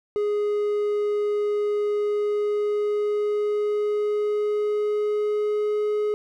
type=tone with pitch glide; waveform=triangle; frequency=415.3 to 420.6 Hz; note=G#4 to G#4; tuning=0 to +22 cents; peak=-19 dBFS; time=0.16-6.14 s; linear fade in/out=0 ms; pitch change=+22 cents; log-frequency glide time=1.92-5.81 s; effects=none